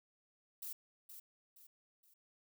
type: noise with echo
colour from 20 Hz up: violet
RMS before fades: -45 dBFS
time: 0.62-0.73 s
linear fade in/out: 5 ms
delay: 470 ms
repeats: 3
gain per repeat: -8 dB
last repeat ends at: 2.14 s
effects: none